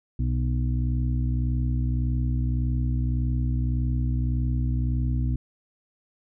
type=harmonic tone; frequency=61.74 Hz; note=B1; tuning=in tune; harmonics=1 / 2 / 4 / 5; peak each=-24 / -26 / -33 / -39 dBFS; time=0.19-5.36 s; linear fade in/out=5 ms; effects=none